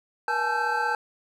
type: tone cluster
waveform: triangle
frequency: 478.4 / 838 / 874 / 1340 / 1557 Hz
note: A#4 / G#5 / A5 / E6 / G6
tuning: +45 / +15 / -12 / +28 / -12 cents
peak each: -32 / -28 / -26 / -31 / -26 dBFS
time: 0.28-0.95 s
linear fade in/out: 2 ms
effects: none